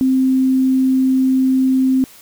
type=tone; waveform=sine; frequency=261.6 Hz; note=C4; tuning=in tune; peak=-11 dBFS; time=0.01-2.04 s; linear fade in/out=0 ms; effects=white hiss -43 dBFS RMS until 2.21 s

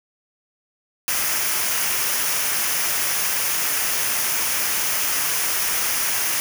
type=noise with comb filter; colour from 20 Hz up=white; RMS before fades=-22 dBFS; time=1.08-6.4 s; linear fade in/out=0 ms; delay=0.25 ms; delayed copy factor=-0.5; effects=none

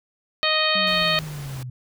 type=harmonic tone; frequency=622.3 Hz; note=D#5; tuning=in tune; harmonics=1 / 2 / 3 / 4 / 5 / 6 / 7; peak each=-26 / -26 / -26 / -26 / -26 / -26 / -26 dBFS; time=0.43-1.19 s; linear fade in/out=0 ms
type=exponential sweep; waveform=sine; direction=down; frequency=197.7 to 123.47 Hz; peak=-30 dBFS; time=0.75-1.7 s; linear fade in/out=5 ms
type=noise; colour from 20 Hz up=pink; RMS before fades=-40 dBFS; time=0.87-1.63 s; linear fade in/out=2 ms
effects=none

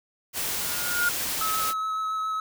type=noise; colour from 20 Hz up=white; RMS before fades=-29 dBFS; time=0.33-1.74 s; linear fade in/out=50 ms
type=tone with exponential growth; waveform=sine; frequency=1426 Hz; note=F6; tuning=36 cents sharp; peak=-19 dBFS; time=0.4-1.09 s; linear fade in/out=5 ms; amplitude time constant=150 ms
type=tone with vibrato; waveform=triangle; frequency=1289 Hz; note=E6; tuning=39 cents flat; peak=-24 dBFS; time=1.41-2.4 s; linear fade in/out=2 ms; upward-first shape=sine; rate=7.2 Hz; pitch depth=10 cents each way
effects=none

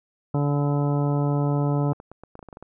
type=harmonic tone; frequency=144.1 Hz; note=D3; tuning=33 cents flat; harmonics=1 / 2 / 3 / 4 / 5 / 6 / 7 / 9; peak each=-21 / -27 / -31 / -33 / -35 / -37 / -38 / -40 dBFS; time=0.34-1.93 s; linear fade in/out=5 ms
type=clicks; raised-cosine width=1 ms; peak=-27 dBFS; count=11; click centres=1.932 / 2.001 / 2.116 / 2.236 / 2.354 / 2.392 / 2.428 / 2.487 / 2.528 / 2.571 / 2.626 s
effects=none

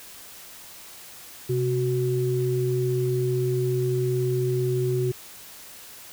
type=tone pair together; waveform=sine; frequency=129.24 / 370 Hz; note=C3 / F#4; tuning=-21 / 0 cents; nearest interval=octave + tritone; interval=1821 cents; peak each=-24 dBFS; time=1.49-5.12 s; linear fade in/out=10 ms; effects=white hiss -44 dBFS RMS until 6.12 s

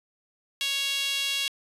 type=tone with high-pass filter; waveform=sawtooth; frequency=554.4 Hz; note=C#5; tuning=in tune; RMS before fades=-28 dBFS; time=0.61-1.48 s; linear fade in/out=0 ms; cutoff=3100 Hz; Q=3.6; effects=resampled to 32000 Hz

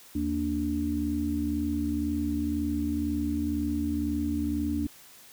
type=tone cluster; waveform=sine; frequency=77.9 / 231.4 / 293.4 Hz; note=D#2 / A#3 / D4; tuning=+3 / -13 / -2 cents; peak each=-33 / -32 / -28 dBFS; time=0.15-4.87 s; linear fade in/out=5 ms; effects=white hiss -52 dBFS RMS until 5.32 s

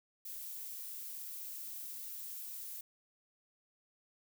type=noise; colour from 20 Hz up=violet; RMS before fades=-45 dBFS; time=0.25-2.81 s; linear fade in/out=5 ms; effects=none

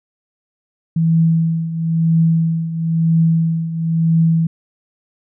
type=tone with tremolo; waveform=sine; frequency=163.8 Hz; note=E3; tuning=11 cents flat; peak=-9 dBFS; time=0.96-4.47 s; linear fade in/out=5 ms; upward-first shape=triangle; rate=1 Hz; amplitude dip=75%; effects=none

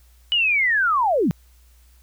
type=linear sweep; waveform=sine; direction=down; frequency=2974 to 138.59 Hz; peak=-16 dBFS; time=0.32-1.31 s; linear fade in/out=0 ms; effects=added 60 Hz sine -50 dBFS peak until 2.02 s + white hiss -60 dBFS RMS until 2.02 s

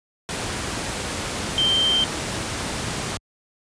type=tone in noise; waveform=sine; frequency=3136 Hz; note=G7; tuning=in tune; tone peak=-17 dBFS; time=1.58-2.04 s; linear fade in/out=0 ms; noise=pink; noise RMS=-27 dBFS; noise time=0.29-3.17 s; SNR=+7 dB; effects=high-pass 60 Hz 12 dB/octave + resampled to 22050 Hz

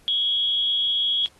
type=tone with amplitude modulation; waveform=sine; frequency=3322 Hz; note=G#7; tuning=in tune; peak=-17 dBFS; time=0.08-1.26 s; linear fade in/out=0 ms; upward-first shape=sine; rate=251 Hz; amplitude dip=55%; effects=pink hiss -57 dBFS RMS until 1.39 s + AAC 32 kbps

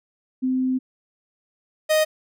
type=tone pair in turn; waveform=sine / 45% pulse; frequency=258 / 621.7 Hz; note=C4 / D#5; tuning=-24 / -2 cents; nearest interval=octave + minor third; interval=1522 cents; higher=second; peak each=-19 / -16 dBFS; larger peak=second; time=0.42-0.79 / 1.89-2.05 s; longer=first; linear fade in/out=20 ms; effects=none

